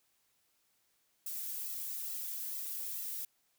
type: noise with flanger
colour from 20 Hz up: violet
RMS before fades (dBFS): -40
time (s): 1.26-3.25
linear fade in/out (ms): 2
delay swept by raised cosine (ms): 1.5 to 2.7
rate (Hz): 2.3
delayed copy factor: +0.9
effects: white hiss -75 dBFS RMS until 3.58 s